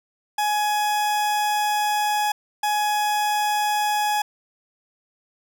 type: tone bursts at uneven times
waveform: 40% pulse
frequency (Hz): 839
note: G#5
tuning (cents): +17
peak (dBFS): -19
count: 2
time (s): 0.38-2.32 / 2.63-4.22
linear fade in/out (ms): 5
effects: none